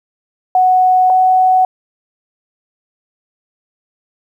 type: tone pair in turn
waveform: sine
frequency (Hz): 740 / 744.7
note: F#5 / F#5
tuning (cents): 0 / +11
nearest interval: unison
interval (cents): 11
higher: second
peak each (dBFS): -7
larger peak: neither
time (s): 0.55-1.1 / 1.1-1.65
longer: neither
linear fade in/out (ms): 2
effects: 8-bit